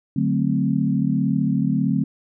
sine chord, D dominant seventh, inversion none, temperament equal, 146.83 / 185 / 220 / 261.6 Hz, D3 / F#3 / A3 / C4, 0 / 0 / 0 / 0 cents, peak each -23 dBFS, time 0.16-2.04 s, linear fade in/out 5 ms, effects none

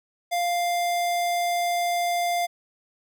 square tone, 698.5 Hz, F5, in tune, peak -23 dBFS, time 0.31-2.47 s, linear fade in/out 20 ms, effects none

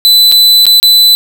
45% pulse tone with dropouts, 4000 Hz, B7, 21 cents sharp, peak -3 dBFS, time 0.05-1.15 s, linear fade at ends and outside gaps 0 ms, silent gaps 0.316-0.322 / 0.655-0.666 / 0.8-0.829 s, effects none

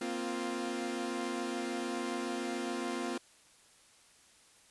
sawtooth chord, Bb suspended second, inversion none, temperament equal with one note detuned, 234.6 / 261.6 / 349.2 Hz, Bb3 / C4 / F4, +11 / 0 / 0 cents, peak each -36 / -35 / -34 dBFS, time 0.01-3.18 s, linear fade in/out 5 ms, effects white hiss -62 dBFS RMS until 4.7 s + resampled to 24000 Hz

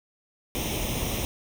pink noise with comb filter, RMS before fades -29 dBFS, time 0.55-1.25 s, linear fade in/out 0 ms, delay 0.33 ms, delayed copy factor +0.75, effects none

